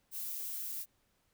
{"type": "noise", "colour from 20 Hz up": "violet", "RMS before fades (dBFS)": -40, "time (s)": [0.11, 0.86], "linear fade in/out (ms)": 50, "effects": ["pink hiss -75 dBFS RMS until 1.33 s"]}